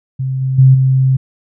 sine tone with level steps, 131.9 Hz, C3, 14 cents sharp, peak -15 / -13 / -3 / -8 dBFS, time 0.19-1.17 s, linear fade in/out 10 ms, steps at 0.41 / 0.58 / 0.74 s, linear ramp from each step 10 ms, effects none

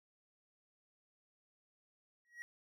triangle tone with exponential growth, 1905 Hz, A#6, 37 cents sharp, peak -39 dBFS, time 2.25-2.42 s, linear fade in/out 0 ms, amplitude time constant 36 ms, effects none

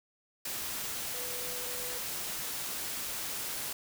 sine tone in noise, 493.9 Hz, B4, in tune, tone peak -45 dBFS, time 1.14-1.98 s, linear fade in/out 5 ms, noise white, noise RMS -37 dBFS, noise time 0.45-3.73 s, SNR -11 dB, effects none

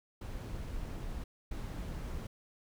brown noise bursts at uneven times, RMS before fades -40 dBFS, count 2, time 0.21-1.24 / 1.51-2.27 s, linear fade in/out 5 ms, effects none

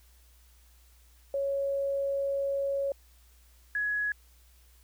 sine tone pair in turn, 554.4 / 1679.2 Hz, C#5 / G#6, 0 / +19 cents, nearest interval octave + perfect fifth, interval 1919 cents, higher second, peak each -27 / -27 dBFS, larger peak neither, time 1.34-2.92 / 3.75-4.12 s, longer first, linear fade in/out 2 ms, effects added 60 Hz sine -57 dBFS peak until 4.83 s + white hiss -64 dBFS RMS until 4.83 s

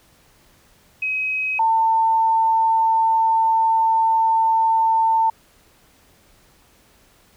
sine tone pair in turn, 2537 / 897 Hz, D#7 / A5, +33 / +33 cents, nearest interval octave + tritone, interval 1800 cents, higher first, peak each -20 / -14 dBFS, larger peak second, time 1.02-1.59 / 1.59-5.3 s, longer second, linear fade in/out 5 ms, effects pink hiss -55 dBFS RMS until 7.36 s

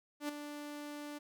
sawtooth tone with ADSR envelope, 293.7 Hz, D4, in tune, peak -30 dBFS, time 0.2-1.19 s, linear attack 88 ms, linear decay 9 ms, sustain -9 dB, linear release 16 ms, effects none

